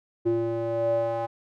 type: tone with band-pass filter sweep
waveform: square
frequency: 115.3 Hz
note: A#2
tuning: 19 cents flat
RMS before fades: -26 dBFS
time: 0.25-1.27 s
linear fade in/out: 20 ms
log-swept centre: 370 to 730 Hz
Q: 6.6
effects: none